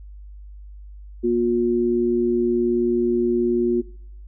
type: tone pair together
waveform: sine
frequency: 238.5 / 357.3 Hz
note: A#3 / F4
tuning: +40 / +40 cents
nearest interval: perfect fifth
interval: 700 cents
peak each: -22 / -18 dBFS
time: 1.23-3.82 s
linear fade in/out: 20 ms
effects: noise-tail reverb RT60 0.7 s tail -22 dB re dry + added 50 Hz sine -37 dBFS peak until 4.27 s